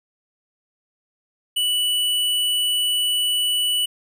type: tone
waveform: square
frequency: 2960 Hz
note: F#7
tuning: in tune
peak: -19 dBFS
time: 1.56-3.86 s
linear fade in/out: 10 ms
effects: none